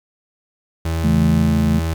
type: tone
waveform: 35% pulse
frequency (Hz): 81.7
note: E2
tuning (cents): -15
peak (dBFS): -17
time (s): 0.85-1.94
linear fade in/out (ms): 5
type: chord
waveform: sine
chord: A major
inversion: first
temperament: equal with one note detuned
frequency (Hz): 138.59 / 164.81 / 216.7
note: C#3 / E3 / A3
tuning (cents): 0 / 0 / -26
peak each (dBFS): -22 / -18 / -16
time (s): 1.03-1.8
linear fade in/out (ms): 20
effects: 8-bit